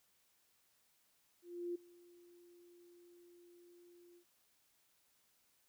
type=tone with ADSR envelope; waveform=sine; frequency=349.2 Hz; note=F4; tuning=in tune; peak=-37 dBFS; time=1.42-4.25 s; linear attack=330 ms; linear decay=11 ms; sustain=-23 dB; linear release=85 ms; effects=white hiss -75 dBFS RMS until 5.68 s